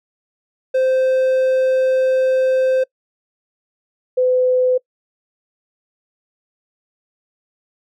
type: tone pair in turn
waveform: triangle / sine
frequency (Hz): 520 / 506.7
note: C5 / B4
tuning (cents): -11 / +44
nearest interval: unison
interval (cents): 45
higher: first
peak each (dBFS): -11 / -12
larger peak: first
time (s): 0.74-2.84 / 4.17-4.78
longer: first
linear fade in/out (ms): 10
effects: noise-tail reverb RT60 0.1 s tail -25 dB re dry